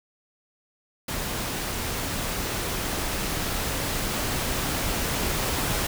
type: noise with level ramp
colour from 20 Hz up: pink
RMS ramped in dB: -30 to -26 dBFS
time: 1.08-5.87 s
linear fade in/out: 5 ms
effects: none